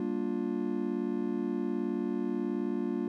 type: chord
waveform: triangle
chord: G minor seventh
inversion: none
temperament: just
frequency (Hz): 196 / 235.2 / 294 / 352.8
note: G3 / Bb3 / D4 / F4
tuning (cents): 0 / +16 / +2 / +18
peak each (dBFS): -35 / -32 / -33 / -33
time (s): 0-3.08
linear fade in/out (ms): 2
effects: none